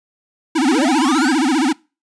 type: tone with vibrato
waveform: square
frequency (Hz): 287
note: D4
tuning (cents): -40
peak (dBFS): -14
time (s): 0.55-1.73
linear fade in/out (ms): 10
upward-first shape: sine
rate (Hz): 15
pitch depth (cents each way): 250
type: linear sweep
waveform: square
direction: up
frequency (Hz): 196 to 1694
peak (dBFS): -21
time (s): 0.64-1.35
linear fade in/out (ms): 50
type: noise with exponential decay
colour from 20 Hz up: violet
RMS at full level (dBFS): -33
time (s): 1.01-1.8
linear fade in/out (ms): 2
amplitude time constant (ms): 170
effects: noise-tail reverb RT60 0.3 s tail -24 dB re dry + resampled to 22050 Hz